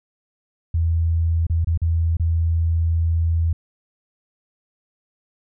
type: tone with dropouts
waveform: sine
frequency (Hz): 82.7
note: E2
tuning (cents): +6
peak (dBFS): -16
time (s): 0.74-3.53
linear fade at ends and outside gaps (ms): 5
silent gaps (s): 1.468-1.498 / 1.646-1.671 / 1.776-1.817 / 2.17-2.197
effects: none